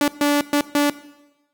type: tone bursts at uneven times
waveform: sawtooth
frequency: 289.9 Hz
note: D4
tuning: 22 cents flat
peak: -11 dBFS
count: 4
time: 0.01-0.08 / 0.21-0.41 / 0.53-0.61 / 0.75-0.9 s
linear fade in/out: 2 ms
effects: noise-tail reverb RT60 1.0 s tail -17 dB re dry